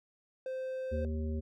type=tone; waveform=triangle; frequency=520 Hz; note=C5; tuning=11 cents flat; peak=-33 dBFS; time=0.46-1.05 s; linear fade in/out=2 ms
type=harmonic tone; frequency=77.9 Hz; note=D#2; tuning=3 cents sharp; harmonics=1 / 3 / 5 / 7; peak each=-33 / -39 / -44 / -49 dBFS; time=0.91-1.41 s; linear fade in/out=20 ms
effects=none